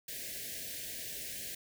white band-stop noise, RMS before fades -42 dBFS, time 0.08-1.55 s, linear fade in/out 5 ms, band 690 to 1600 Hz, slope 96 dB/octave, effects none

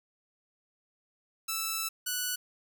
5% pulse tone pair in turn, 1318.5 / 1480 Hz, E6 / F#6, 0 / 0 cents, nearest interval major second, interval 200 cents, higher second, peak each -19 dBFS, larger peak neither, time 1.48-1.89 / 2.06-2.36 s, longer first, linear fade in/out 10 ms, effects none

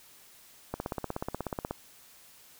click train, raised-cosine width 1 ms, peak -18 dBFS, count 17, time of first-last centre 0.74-1.71 s, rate 16.5 Hz, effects white hiss -56 dBFS RMS until 2.59 s

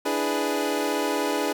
25% pulse chord, E dominant seventh, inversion third, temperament equal, 293.7 / 329.6 / 415.3 / 493.9 Hz, D4 / E4 / G#4 / B4, 0 / 0 / 0 / 0 cents, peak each -24 / -28 / -24 / -27 dBFS, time 0.05-1.53 s, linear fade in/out 10 ms, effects none

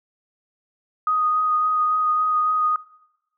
sine tone with vibrato, 1244.5 Hz, D#6, in tune, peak -17 dBFS, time 1.07-2.76 s, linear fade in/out 2 ms, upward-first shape sine, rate 3.6 Hz, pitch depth 11 cents each way, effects noise-tail reverb RT60 1.0 s tail -23 dB re dry

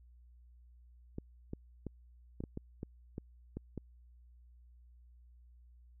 clicks, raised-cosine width 3 ms, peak -27 dBFS, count 10, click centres 1.184 / 1.534 / 1.867 / 2.405 / 2.438 / 2.574 / 2.831 / 3.181 / 3.57 / 3.777 s, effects added 60 Hz sine -57 dBFS peak until 6 s

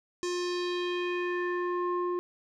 square tone with low-pass filter sweep, 355 Hz, F4, 28 cents sharp, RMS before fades -31 dBFS, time 0.23-2.19 s, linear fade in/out 0 ms, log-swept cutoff 6600 to 830 Hz, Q 2.6, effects none

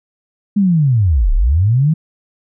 sine linear two-way sweep, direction down then up, 210 to 30 to 164.4 Hz, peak -9 dBFS, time 0.56-1.94 s, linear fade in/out 10 ms, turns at 1.33 s, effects none

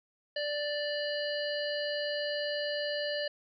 harmonic tone with a mistuned harmonic, 587.3 Hz, D5, in tune, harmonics 1 / 3 / 5 / 7 / 8, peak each -33 / -38 / -40 / -41 / -42 dBFS, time 0.36-3.28 s, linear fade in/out 5 ms, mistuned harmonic 7, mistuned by +20 cents, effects none

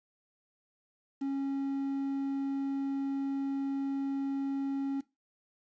triangle tone with quantisation, 274.4 Hz, C#4, 17 cents flat, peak -28 dBFS, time 1.21-5.01 s, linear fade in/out 10 ms, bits 9, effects noise-tail reverb RT60 0.2 s tail -17 dB re dry + resampled to 16000 Hz

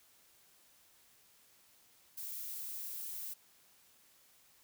violet noise, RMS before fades -43 dBFS, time 2.17-3.34 s, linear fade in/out 10 ms, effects white hiss -66 dBFS RMS until 4.63 s

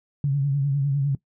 sine tone with vibrato, 140 Hz, C#3, 18 cents sharp, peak -19 dBFS, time 0.24-1.15 s, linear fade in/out 2 ms, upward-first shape triangle, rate 9.9 Hz, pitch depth 72 cents each way, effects noise-tail reverb RT60 0.1 s tail -19 dB re dry

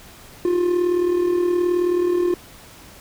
triangle tone with amplitude modulation, 353.7 Hz, F4, 22 cents sharp, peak -12 dBFS, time 0.45-2.34 s, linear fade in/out 2 ms, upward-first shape sine, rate 38.9 Hz, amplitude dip 55%, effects pink hiss -44 dBFS RMS until 3 s

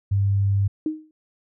sine tone, 99.3 Hz, G2, 23 cents sharp, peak -17 dBFS, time 0.11-0.68 s, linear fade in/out 10 ms
sine tone with exponential decay, 311.1 Hz, D#4, in tune, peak -18 dBFS, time 0.86-1.11 s, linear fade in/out 2 ms, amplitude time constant 53 ms
effects none

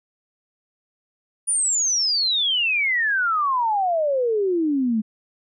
sine exponential sweep, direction down, 9720 to 210.1 Hz, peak -18 dBFS, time 1.47-5.02 s, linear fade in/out 20 ms, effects none

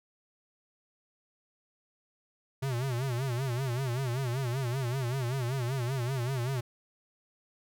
square tone with vibrato, 127.2 Hz, C3, 48 cents flat, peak -30 dBFS, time 2.62-6.61 s, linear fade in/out 10 ms, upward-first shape sine, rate 5.2 Hz, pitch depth 140 cents each way, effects none

